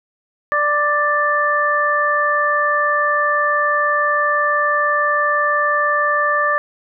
harmonic tone, 589 Hz, D5, 5 cents sharp, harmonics 1 / 2 / 3, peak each -21 / -17 / -18 dBFS, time 0.52-6.58 s, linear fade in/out 0 ms, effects none

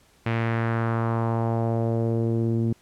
sawtooth tone with low-pass filter sweep, 114.7 Hz, A#2, 28 cents flat, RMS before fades -24 dBFS, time 0.26-2.73 s, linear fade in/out 5 ms, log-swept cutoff 2400 to 280 Hz, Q 2, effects pink hiss -59 dBFS RMS until 2.81 s + low-pass 12000 Hz 12 dB/octave

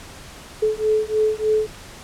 sine beating tone pair, 430 / 433.3 Hz, A4 / A4, -40 / -27 cents, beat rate 3.3 Hz, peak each -20 dBFS, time 0.62-1.67 s, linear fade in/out 10 ms, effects pink hiss -40 dBFS RMS until 2.03 s + low-pass 10000 Hz 12 dB/octave

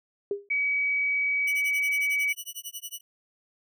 sine tone with exponential decay, 403.5 Hz, G#4, 50 cents flat, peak -22 dBFS, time 0.31-0.49 s, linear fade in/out 2 ms, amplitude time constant 37 ms
sine tone, 2272 Hz, C#7, 42 cents sharp, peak -23 dBFS, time 0.5-2.33 s, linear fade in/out 10 ms
10% pulse tone with tremolo, 2949 Hz, F#7, 6 cents flat, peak -25 dBFS, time 1.47-3.01 s, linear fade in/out 5 ms, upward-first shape sine, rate 11 Hz, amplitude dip 100%
effects none

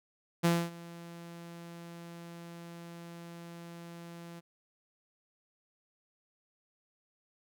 sawtooth tone with ADSR envelope, 170 Hz, F3, 46 cents flat, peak -19 dBFS, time 0.43-4.41 s, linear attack 20 ms, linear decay 250 ms, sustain -22 dB, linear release 26 ms, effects none

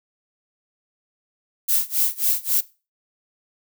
violet noise with tremolo, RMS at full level -18 dBFS, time 1.68-2.61 s, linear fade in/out 10 ms, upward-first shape sine, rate 3.7 Hz, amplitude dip 95%, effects noise-tail reverb RT60 0.3 s tail -19 dB re dry

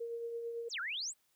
sine tone with tremolo, 466.2 Hz, A#4, in tune, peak -36 dBFS, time 0-0.69 s, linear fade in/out 10 ms, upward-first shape triangle, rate 9 Hz, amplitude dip 40%
sine exponential two-way sweep, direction down then up, 8700 to 1330 to 8700 Hz, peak -36 dBFS, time 0.69-1.14 s, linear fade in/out 50 ms, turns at 0.8 s
effects white hiss -75 dBFS RMS until 1.35 s

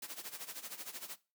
white noise with tremolo, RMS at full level -43 dBFS, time 0.02-1.16 s, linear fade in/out 5 ms, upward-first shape sine, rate 13 Hz, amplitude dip 80%, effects noise-tail reverb RT60 0.3 s tail -19 dB re dry + high-pass 200 Hz 12 dB/octave

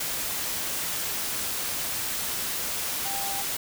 sine tone in noise, 791 Hz, G5, 15 cents sharp, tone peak -34 dBFS, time 3.05-3.42 s, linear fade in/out 5 ms, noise white, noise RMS -30 dBFS, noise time 0-3.57 s, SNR -7 dB, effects none

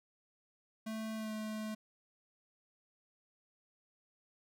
square tone with pitch glide, 220 to 216 Hz, A3 to A3, 0 to -32 cents, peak -39 dBFS, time 0.86-1.75 s, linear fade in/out 10 ms, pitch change -32 cents, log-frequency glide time 1.16-1.32 s, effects none

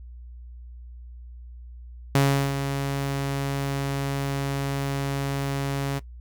sawtooth tone with ADSR envelope, 138.59 Hz, C#3, in tune, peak -12 dBFS, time 2.15-6 s, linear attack 3 ms, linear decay 370 ms, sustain -9 dB, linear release 24 ms, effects noise-tail reverb RT60 0.1 s tail -18 dB re dry + added 60 Hz sine -39 dBFS peak until 6.2 s

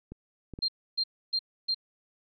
clicks, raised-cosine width 3 ms, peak -28 dBFS, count 3, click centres 0.12 / 0.537 / 0.589 s
sine tone bursts, 4186 Hz, C8, in tune, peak -25 dBFS, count 4, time 0.62-1.746 s, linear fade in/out 10 ms, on 64 ms, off 290 ms
effects none

